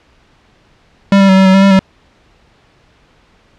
square tone with pitch steps, 197.5 / 195.2 / 189.9 / 191.5 / 188.9 / 193.9 / 196.7 / 191.1 Hz, G3 / G3 / F#3 / G3 / F#3 / G3 / G3 / G3, +13 / -7 / +45 / -40 / +36 / -19 / +6 / -44 cents, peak -5 dBFS, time 1.12-1.792 s, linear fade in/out 2 ms, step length 84 ms, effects pink hiss -50 dBFS RMS until 3.58 s + low-pass 4000 Hz 12 dB/octave

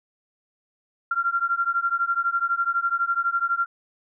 sine beating tone pair, 1374 / 1386 Hz, F6 / F6, -29 / -14 cents, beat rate 12 Hz, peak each -24 dBFS, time 1.11-3.66 s, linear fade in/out 5 ms, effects none

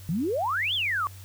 sine exponential two-way sweep, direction up then down, 147.8 to 3575 to 1093 Hz, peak -24 dBFS, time 0.09-1.07 s, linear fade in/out 0 ms, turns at 0.74 s, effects added 95 Hz sine -42 dBFS peak until 1.24 s + white hiss -51 dBFS RMS until 1.24 s

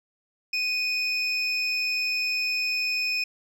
triangle tone pair together, 2489 / 5268 Hz, D#7 / E8, 0 / -2 cents, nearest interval octave + minor second, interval 1298 cents, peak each -24 / -28 dBFS, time 0.53-3.24 s, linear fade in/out 5 ms, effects none

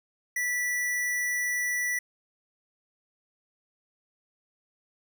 square tone, 1962 Hz, B6, 12 cents flat, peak -27 dBFS, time 0.36-1.99 s, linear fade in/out 5 ms, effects none

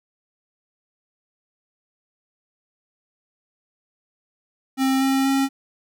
square tone with pitch steps, 265.7 / 268.5 / 271.3 Hz, C4 / C4 / C#4, +27 / +45 / -37 cents, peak -18 dBFS, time 4.77-5.49 s, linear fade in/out 50 ms, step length 240 ms, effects none

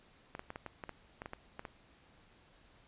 clicks, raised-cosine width 0.5 ms, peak -27 dBFS, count 12, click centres 0.351 / 0.394 / 0.504 / 0.559 / 0.663 / 0.838 / 0.893 / 1.219 / 1.259 / 1.334 / 1.594 / 1.652 s, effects pink hiss -64 dBFS RMS until 2.87 s + resampled to 8000 Hz

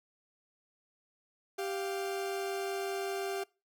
40% pulse tone pair together, 392 / 698.5 Hz, G4 / F5, 0 / 0 cents, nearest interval minor seventh, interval 1000 cents, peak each -34 / -39 dBFS, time 1.58-3.44 s, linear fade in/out 10 ms, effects noise-tail reverb RT60 0.3 s tail -24 dB re dry

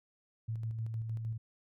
sine tone with tremolo, 112.3 Hz, A2, 36 cents sharp, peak -33 dBFS, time 0.48-1.38 s, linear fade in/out 10 ms, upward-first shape square, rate 6.5 Hz, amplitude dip 35%, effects none

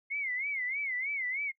sine tone with vibrato, 2133 Hz, C7, 33 cents sharp, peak -31 dBFS, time 0.1-1.52 s, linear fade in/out 20 ms, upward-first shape sine, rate 3.2 Hz, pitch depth 140 cents each way, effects noise-tail reverb RT60 0.1 s tail -24 dB re dry

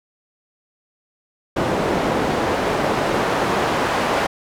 pink noise with band-pass filter sweep, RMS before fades -20 dBFS, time 1.56-4.27 s, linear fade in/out 10 ms, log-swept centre 450 to 810 Hz, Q 0.71, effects none

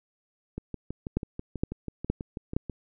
two click trains, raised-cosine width 3 ms, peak -21 / -12 dBFS, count 14 / 4, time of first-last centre 0.58-2.697 / 1.17-2.565 s, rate 6.14 / 2.15 Hz, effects none

